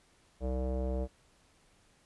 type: tone with low-pass filter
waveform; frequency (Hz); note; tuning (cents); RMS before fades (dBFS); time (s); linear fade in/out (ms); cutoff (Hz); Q
square; 64.2; C2; -32; -33; 0.4-1.08; 50; 560; 3.9
effects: pink hiss -66 dBFS RMS until 2.05 s + resampled to 24000 Hz